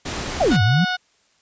pink noise, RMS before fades -27 dBFS, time 0.05-0.57 s, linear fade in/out 10 ms
sine exponential two-way sweep, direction down then up, 830.6 to 96.4 to 192.6 Hz, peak -14 dBFS, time 0.4-0.85 s, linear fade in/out 10 ms, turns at 0.62 s
harmonic tone, 732 Hz, F#5, 19 cents flat, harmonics 1 / 2 / 3 / 4 / 5 / 6 / 7 / 8, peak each -26 / -23 / -36 / -32 / -30 / -35 / -37 / -46 dBFS, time 0.5-0.97 s, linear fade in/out 20 ms
effects white hiss -61 dBFS RMS until 1.41 s + resampled to 16000 Hz

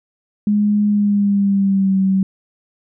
sine tone with pitch glide, 207.7 to 191.57 Hz, G#3 to G3, 0 to -40 cents, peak -12 dBFS, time 0.47-2.23 s, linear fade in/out 2 ms, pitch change -140 cents, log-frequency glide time 0.87-1.97 s, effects none

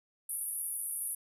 pink band-pass noise, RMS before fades -37 dBFS, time 0.29-1.15 s, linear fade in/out 5 ms, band 9600 to 12000 Hz, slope 96 dB/octave, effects none

